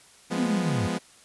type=chord; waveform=sawtooth; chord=F diminished; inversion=none; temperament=equal; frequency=174.61 / 207.7 / 246.9 Hz; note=F3 / Ab3 / Cb4; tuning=0 / 0 / 0 cents; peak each=-27 dBFS; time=0.3-0.99 s; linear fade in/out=20 ms
type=linear sweep; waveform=sine; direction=down; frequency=270 to 86.5 Hz; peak=-25 dBFS; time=0.36-0.88 s; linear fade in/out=20 ms
effects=white hiss -54 dBFS RMS until 1.24 s + resampled to 24000 Hz